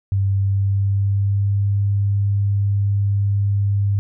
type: tone with pitch glide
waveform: sine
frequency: 98 to 100.46 Hz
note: G2 to G2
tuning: 0 to +43 cents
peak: -15 dBFS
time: 0.12-3.99 s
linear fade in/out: 0 ms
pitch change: +43 cents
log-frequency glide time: 0.31-1.68 s
effects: none